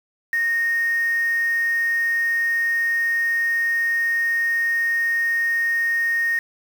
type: tone with quantisation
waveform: sine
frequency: 1852 Hz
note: A#6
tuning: 12 cents flat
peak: -18 dBFS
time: 0.33-6.39 s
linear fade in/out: 2 ms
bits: 6
effects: none